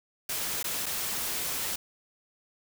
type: noise with dropouts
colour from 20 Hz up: white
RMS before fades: -32 dBFS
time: 0.29-1.76 s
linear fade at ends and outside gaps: 5 ms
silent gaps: 0.629-0.642 / 0.859-0.863 s
effects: none